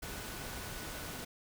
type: tone in noise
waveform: sine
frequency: 1481 Hz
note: F#6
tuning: 1 cent sharp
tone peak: -53 dBFS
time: 0.02-1.25 s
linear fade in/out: 10 ms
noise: pink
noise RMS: -43 dBFS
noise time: 0.02-1.25 s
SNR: -13 dB
effects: none